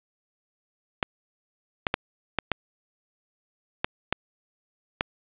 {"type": "clicks", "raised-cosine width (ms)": 0.3, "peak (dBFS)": -6, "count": 8, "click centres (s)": [1.028, 1.868, 1.941, 2.387, 2.517, 3.845, 4.126, 5.009], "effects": ["resampled to 8000 Hz", "7-bit"]}